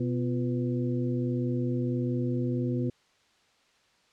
harmonic tone with a mistuned harmonic, 124.5 Hz, B2, 14 cents sharp, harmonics 1 / 2 / 3 / 4, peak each -29 / -30 / -34 / -39 dBFS, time 0-2.9 s, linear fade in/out 5 ms, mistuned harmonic 3, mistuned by -110 cents, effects white hiss -65 dBFS RMS until 4.12 s + low-pass 5000 Hz 12 dB/octave

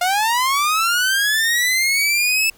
sawtooth linear sweep, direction up, 698.5 to 2637 Hz, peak -12 dBFS, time 0.01-2.5 s, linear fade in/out 5 ms, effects pink hiss -51 dBFS RMS until 2.57 s

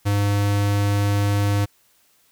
square tone, 101.6 Hz, G#2, 38 cents flat, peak -18 dBFS, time 0.05-1.66 s, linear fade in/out 20 ms, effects white hiss -60 dBFS RMS until 2.31 s

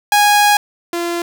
sawtooth tone pair in turn, 826 / 343.4 Hz, G#5 / F4, -10 / -29 cents, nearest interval octave + minor third, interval 1519 cents, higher first, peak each -5 / -14 dBFS, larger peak first, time 0.12-0.57 / 0.93-1.22 s, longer first, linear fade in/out 2 ms, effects none

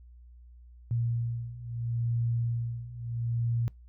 sine beating tone pair, 117 / 117.75 Hz, A#2 / A#2, +7 / +18 cents, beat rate 0.75 Hz, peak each -33 / -30 dBFS, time 0.91-3.68 s, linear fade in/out 0 ms, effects noise-tail reverb RT60 0.2 s tail -24 dB re dry + added 60 Hz sine -49 dBFS peak until 3.88 s

